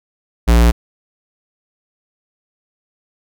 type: tone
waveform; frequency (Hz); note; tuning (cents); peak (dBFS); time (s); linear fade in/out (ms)
square; 58.27; A#1; 0; -8; 0.47-0.72; 20
effects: none